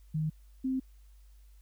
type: tone pair in turn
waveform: sine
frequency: 155.6 / 261.7 Hz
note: D#3 / C4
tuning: 0 / 0 cents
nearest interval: major sixth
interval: 900 cents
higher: second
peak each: -28 dBFS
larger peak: neither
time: 0.14-0.3 / 0.64-0.8 s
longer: neither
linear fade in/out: 10 ms
effects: added 50 Hz sine -53 dBFS peak until 1.61 s + white hiss -71 dBFS RMS until 1.61 s